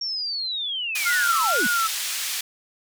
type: linear sweep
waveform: sine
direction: down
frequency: 5570 to 180.1 Hz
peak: -25 dBFS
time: 0.01-1.67 s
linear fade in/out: 5 ms
type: band-pass noise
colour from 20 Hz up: pink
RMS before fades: -28 dBFS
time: 0.95-2.41 s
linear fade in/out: 5 ms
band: 2600 to 16000 Hz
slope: 12 dB/octave
type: tone with vibrato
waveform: sine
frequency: 1384 Hz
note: F6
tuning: 16 cents flat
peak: -20 dBFS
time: 1.05-1.88 s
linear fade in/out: 20 ms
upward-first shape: triangle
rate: 2.1 Hz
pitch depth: 120 cents each way
effects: none